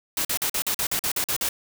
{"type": "noise bursts", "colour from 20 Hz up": "white", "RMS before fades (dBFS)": -25, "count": 11, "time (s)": [0.17, 1.489], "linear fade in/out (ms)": 2, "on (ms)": 79, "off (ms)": 45, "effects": []}